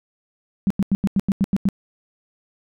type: tone bursts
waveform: sine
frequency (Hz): 196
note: G3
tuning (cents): 0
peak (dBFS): -14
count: 9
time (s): 0.67-1.688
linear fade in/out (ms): 0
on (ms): 34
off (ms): 89
effects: none